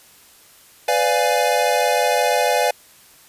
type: chord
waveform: square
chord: B diminished seventh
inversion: none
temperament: equal with one note detuned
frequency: 501.1 / 587.3 / 698.5 / 830.6 Hz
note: B4 / D5 / F5 / Ab5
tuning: +25 / 0 / 0 / 0 cents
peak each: -22 dBFS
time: 0.88-2.71 s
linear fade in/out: 5 ms
effects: white hiss -49 dBFS RMS until 3.28 s + resampled to 32000 Hz